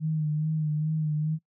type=tone with vibrato; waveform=sine; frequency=154.3 Hz; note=D#3; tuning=14 cents flat; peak=-24 dBFS; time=0-1.39 s; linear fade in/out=50 ms; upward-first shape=sine; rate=2.4 Hz; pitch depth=37 cents each way; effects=noise-tail reverb RT60 0.1 s tail -22 dB re dry